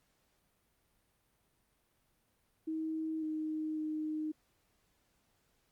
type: tone with pitch steps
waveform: sine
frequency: 317.6 / 311.4 / 309.2 Hz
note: D#4 / D#4 / D#4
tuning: +36 / +2 / -11 cents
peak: -34 dBFS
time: 2.67-4.32 s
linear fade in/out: 10 ms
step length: 550 ms
effects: pink hiss -75 dBFS RMS until 5.71 s + Opus 48 kbps